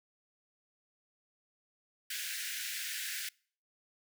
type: high-pass noise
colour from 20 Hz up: pink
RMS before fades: -39 dBFS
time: 2.1-3.29 s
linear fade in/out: 5 ms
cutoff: 1500 Hz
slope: 96 dB/octave
effects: noise-tail reverb RT60 0.5 s tail -26 dB re dry